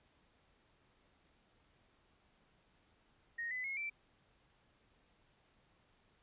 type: tone with pitch steps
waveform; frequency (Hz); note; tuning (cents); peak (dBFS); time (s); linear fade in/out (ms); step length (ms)
sine; 1864.7 / 2010 / 2167 / 2336; A#6 / B6 / C#7 / D7; 0 / +30 / -40 / -10; -38; 3.38-3.9; 10; 130
effects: pink hiss -72 dBFS RMS until 6.22 s + resampled to 8000 Hz